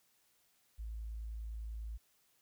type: tone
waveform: sine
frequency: 55 Hz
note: A1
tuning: in tune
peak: -40 dBFS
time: 0.78-1.98 s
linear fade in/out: 20 ms
effects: white hiss -73 dBFS RMS until 2.41 s